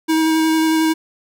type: tone with vibrato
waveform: square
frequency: 318.8 Hz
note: D#4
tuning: 42 cents sharp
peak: -14 dBFS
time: 0.08-0.94 s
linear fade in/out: 20 ms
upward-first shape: square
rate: 11 Hz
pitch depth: 9 cents each way
effects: none